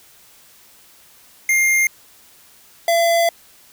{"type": "tone pair in turn", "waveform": "square", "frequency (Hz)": [2115, 676.5], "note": ["C7", "E5"], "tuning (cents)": [18, 45], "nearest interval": "octave + minor sixth", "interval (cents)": 1973, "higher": "first", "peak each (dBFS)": -14, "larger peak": "neither", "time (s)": [[1.49, 1.87], [2.88, 3.29]], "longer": "second", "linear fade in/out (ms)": 2, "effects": ["white hiss -49 dBFS RMS until 3.72 s"]}